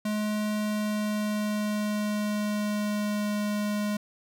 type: tone with pitch glide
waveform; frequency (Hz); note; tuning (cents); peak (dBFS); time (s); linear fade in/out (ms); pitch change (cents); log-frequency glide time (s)
square; 211.5 to 208.2; G#3 to G#3; +32 to +5; -27; 0.05-3.97; 5; -27; 0.52-3.33
effects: none